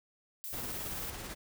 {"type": "noise", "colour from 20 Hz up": "violet", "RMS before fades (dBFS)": -41, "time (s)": [0.44, 1.1], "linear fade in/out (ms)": 0}
{"type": "noise with tremolo", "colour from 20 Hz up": "pink", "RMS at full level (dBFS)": -41, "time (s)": [0.52, 1.35], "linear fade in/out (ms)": 20, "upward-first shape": "sine", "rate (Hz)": 18, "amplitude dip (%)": 40}
{"effects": []}